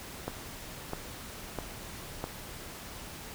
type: click train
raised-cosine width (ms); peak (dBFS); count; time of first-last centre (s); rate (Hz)
1; -19; 4; 0.28-2.241; 1.53
effects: pink hiss -44 dBFS RMS until 3.34 s